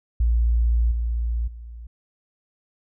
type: tone with level steps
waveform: sine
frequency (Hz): 57.9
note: A#1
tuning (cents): -11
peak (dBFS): -16 / -21 / -35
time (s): 0.2-1.87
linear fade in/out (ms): 5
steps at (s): 0.91 / 1.47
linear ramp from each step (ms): 10
effects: none